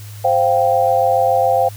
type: chord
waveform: sine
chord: C suspended fourth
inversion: none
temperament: just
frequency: 523.3 / 697.7 / 784.9 Hz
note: C5 / F5 / G5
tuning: 0 / -2 / +2 cents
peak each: -16 dBFS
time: 0.24-1.69 s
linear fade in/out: 10 ms
effects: added 104 Hz sine -31 dBFS peak until 1.76 s + white hiss -41 dBFS RMS until 1.76 s